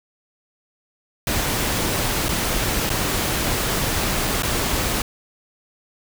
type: noise with dropouts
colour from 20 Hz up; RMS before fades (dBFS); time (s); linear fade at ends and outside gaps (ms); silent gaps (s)
pink; -22; 1.27-5.02; 2; 2.285-2.29 / 2.894-2.901 / 4.423-4.432
effects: none